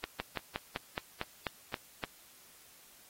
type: slowing click train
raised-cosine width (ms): 0.3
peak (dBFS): -18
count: 10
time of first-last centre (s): 0.04-2.038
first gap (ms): 160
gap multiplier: 1.08
effects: white hiss -59 dBFS RMS until 3.09 s + AAC 48 kbps